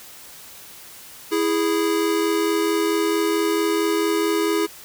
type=tone pair together; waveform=square; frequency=329.6 / 414.1 Hz; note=E4 / G#4; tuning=0 / -5 cents; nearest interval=major third; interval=395 cents; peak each=-22 / -22 dBFS; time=1.31-4.67 s; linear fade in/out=20 ms; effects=white hiss -42 dBFS RMS until 4.84 s